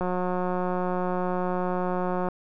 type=click train; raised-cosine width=1 ms; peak=-15 dBFS; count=413; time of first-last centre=0.01-2.286 s; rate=181 Hz; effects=none